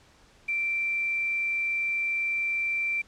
sine tone with quantisation, 2349 Hz, D7, in tune, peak -25 dBFS, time 0.48-3.02 s, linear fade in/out 10 ms, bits 8, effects pink hiss -58 dBFS RMS until 3.07 s + low-pass 7000 Hz 12 dB/octave

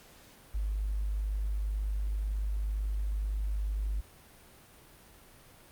sine tone, 51 Hz, G#1, 31 cents flat, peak -29 dBFS, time 0.54-4.01 s, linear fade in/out 10 ms, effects pink hiss -56 dBFS RMS until 5.71 s + Opus 48 kbps

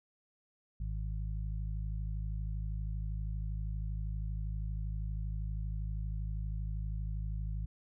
harmonic tone, 52.6 Hz, G#1, 23 cents sharp, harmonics 1 / 2 / 3, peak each -35 / -41 / -45 dBFS, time 0.8-7.66 s, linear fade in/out 5 ms, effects none

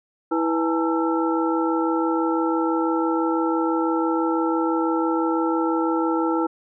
sine tone cluster, 327.5 / 491.6 / 839 / 905 / 1337 Hz, E4 / B4 / G#5 / A5 / E6, -11 / -8 / +17 / +48 / +24 cents, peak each -21 / -27 / -29 / -29 / -28 dBFS, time 0.31-6.47 s, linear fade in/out 10 ms, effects none

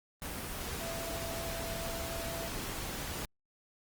sine tone in noise, 667 Hz, E5, 20 cents sharp, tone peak -41 dBFS, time 0.81-2.48 s, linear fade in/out 0 ms, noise pink, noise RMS -39 dBFS, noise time 0.22-3.25 s, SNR -5 dB, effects Opus 24 kbps

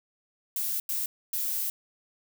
violet noise bursts at uneven times, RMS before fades -30 dBFS, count 3, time 0.56-0.8 / 0.89-1.06 / 1.33-1.7 s, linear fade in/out 2 ms, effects none

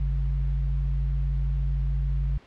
sine tone pair together, 52.09 / 138.59 Hz, G#1 / C#3, +6 / 0 cents, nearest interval octave + perfect fourth, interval 1694 cents, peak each -23 / -30 dBFS, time 0-2.38 s, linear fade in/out 5 ms, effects pink hiss -53 dBFS RMS until 2.46 s + low-pass 3000 Hz 12 dB/octave

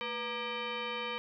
sine tone with frequency modulation, 932.3 Hz, A#5, in tune, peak -34 dBFS, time 0.01-1.18 s, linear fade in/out 0 ms, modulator 711 Hz, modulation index 3.4, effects none

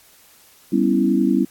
sine chord, C# half-diminished seventh, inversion second, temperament equal, 196 / 246.9 / 277.2 / 329.6 Hz, G3 / B3 / C#4 / E4, 0 / 0 / 0 / 0 cents, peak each -20 dBFS, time 0.72-1.45 s, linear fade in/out 10 ms, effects white hiss -51 dBFS RMS until 1.5 s + AAC 64 kbps

